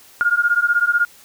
sine beating tone pair, 1412 / 1428 Hz, F6 / F6, +19 / +38 cents, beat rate 16 Hz, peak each -17 dBFS, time 0.21-1.05 s, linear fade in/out 0 ms, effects white hiss -47 dBFS RMS until 1.24 s

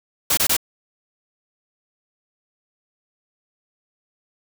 white noise bursts, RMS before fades -18 dBFS, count 3, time 0.3-0.567 s, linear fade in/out 5 ms, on 73 ms, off 24 ms, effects none

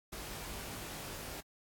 pink noise with comb filter, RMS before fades -44 dBFS, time 0.12-1.41 s, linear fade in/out 10 ms, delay 20 ms, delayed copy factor +0.7, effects AAC 64 kbps

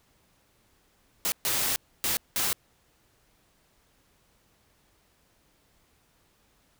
white noise bursts at uneven times, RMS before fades -27 dBFS, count 4, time 1.25-1.32 / 1.45-1.76 / 2.04-2.17 / 2.36-2.53 s, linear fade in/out 0 ms, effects pink hiss -66 dBFS RMS until 6.79 s

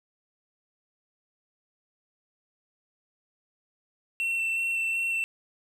triangle tone with vibrato, 2699 Hz, E7, 40 cents sharp, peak -24 dBFS, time 4.2-5.24 s, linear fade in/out 0 ms, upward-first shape square, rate 2.7 Hz, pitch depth 9 cents each way, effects none

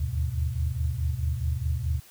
sine tone cluster, 74.8 / 79.5 / 103 / 124 Hz, D2 / D#2 / G#2 / B2, +32 / +38 / -14 / +7 cents, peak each -29 / -29 / -35 / -31 dBFS, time 0-2 s, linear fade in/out 10 ms, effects white hiss -53 dBFS RMS until 2.1 s

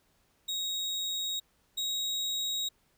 35% pulse tone pair in turn, 3778 / 3794 Hz, A#7 / A#7, +22 / +30 cents, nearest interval unison, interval 8 cents, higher second, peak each -29 / -28 dBFS, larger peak second, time 0.48-1.4 / 1.77-2.69 s, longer neither, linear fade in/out 10 ms, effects pink hiss -70 dBFS RMS until 2.97 s

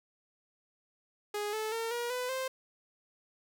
sawtooth tone with pitch steps, 415.3 / 434.9 / 455.5 / 477.1 / 499.6 / 523.2 Hz, G#4 / A4 / A#4 / A#4 / B4 / C5, 0 / -20 / -40 / +40 / +20 / 0 cents, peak -29 dBFS, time 1.34-2.48 s, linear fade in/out 5 ms, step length 190 ms, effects none

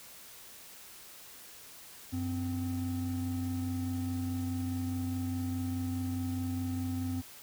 triangle tone pair together, 94.4 / 258.4 Hz, F#2 / C4, +35 / -21 cents, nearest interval octave + perfect fourth, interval 1744 cents, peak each -33 / -32 dBFS, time 2.12-7.22 s, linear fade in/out 20 ms, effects white hiss -51 dBFS RMS until 7.42 s

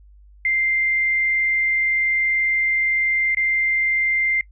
sine tone with dropouts, 2093 Hz, C7, in tune, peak -17 dBFS, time 0.45-4.41 s, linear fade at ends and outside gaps 2 ms, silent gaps 3.348-3.37 s, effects noise-tail reverb RT60 0.1 s tail -21 dB re dry + added 50 Hz sine -45 dBFS peak until 4.51 s

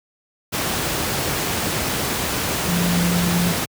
sine tone in noise, 174.6 Hz, F3, in tune, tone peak -18 dBFS, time 2.67-3.53 s, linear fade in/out 20 ms, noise pink, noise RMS -22 dBFS, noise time 0.52-3.66 s, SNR +1 dB, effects high-pass 80 Hz 12 dB/octave

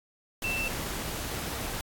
sine tone in noise, 2672 Hz, E7, 23 cents sharp, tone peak -29 dBFS, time 0.44-0.68 s, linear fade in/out 2 ms, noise pink, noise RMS -35 dBFS, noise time 0.42-1.81 s, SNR +3 dB, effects AAC 64 kbps

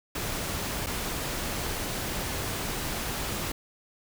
pink noise with dropouts, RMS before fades -32 dBFS, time 0.15-3.52 s, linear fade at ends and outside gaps 5 ms, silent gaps 0.863-0.867 s, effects none

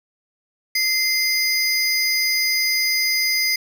square tone pair together, 2081 / 4945 Hz, C7 / D#8, -10 / -12 cents, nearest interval octave + minor third, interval 1498 cents, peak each -21 dBFS, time 0.75-3.56 s, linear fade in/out 5 ms, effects 8-bit

